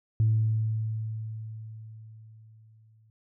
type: tone with exponential decay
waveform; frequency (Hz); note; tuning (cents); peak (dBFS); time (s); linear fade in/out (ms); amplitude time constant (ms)
sine; 110; A2; 0; -18; 0.2-3.1; 0; 630
effects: tanh soft clip ceiling -15 dBFS